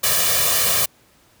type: noise with comb filter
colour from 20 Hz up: white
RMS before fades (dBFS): -18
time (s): 0.03-0.86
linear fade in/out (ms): 10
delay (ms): 1.7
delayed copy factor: +0.8
effects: pink hiss -55 dBFS RMS until 1.4 s + high-pass 60 Hz 12 dB/octave